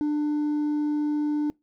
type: tone with hard clipping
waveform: triangle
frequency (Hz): 297.6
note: D4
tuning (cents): +23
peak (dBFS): -21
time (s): 0.01-1.5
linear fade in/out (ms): 0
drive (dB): 1
effects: noise-tail reverb RT60 0.2 s tail -24 dB re dry